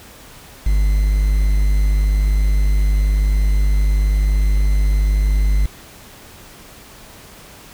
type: tone with quantisation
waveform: triangle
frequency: 50.5 Hz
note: G#1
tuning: 48 cents flat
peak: -10 dBFS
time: 0.66-5.66 s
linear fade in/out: 5 ms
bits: 6
effects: pink hiss -41 dBFS RMS until 7.73 s